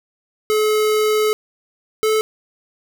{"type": "tone pair in turn", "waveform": "square", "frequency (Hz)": [428.6, 434.6], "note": ["A4", "A4"], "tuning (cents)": [-45, -21], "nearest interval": "unison", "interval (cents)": 24, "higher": "second", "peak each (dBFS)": -15, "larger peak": "neither", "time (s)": [[0.5, 1.33], [2.03, 2.21]], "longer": "first", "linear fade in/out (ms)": 0, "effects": []}